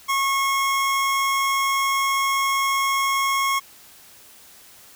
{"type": "tone pair together", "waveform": "square", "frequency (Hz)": [1095.1, 2170], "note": ["C#6", "C#7"], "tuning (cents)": [-21, -37], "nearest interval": "octave", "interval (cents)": 1184, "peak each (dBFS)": [-21, -26], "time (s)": [0.08, 3.6], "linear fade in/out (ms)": 20, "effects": ["white hiss -48 dBFS RMS until 4.95 s"]}